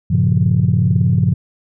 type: chord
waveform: sine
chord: G half-diminished seventh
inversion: none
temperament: equal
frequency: 98 / 116.54 / 138.59 / 174.61 Hz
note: G2 / Bb2 / Db3 / F3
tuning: 0 / 0 / 0 / 0 cents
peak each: -16 dBFS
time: 0.1-1.34 s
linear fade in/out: 10 ms
effects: tanh soft clip ceiling -3 dBFS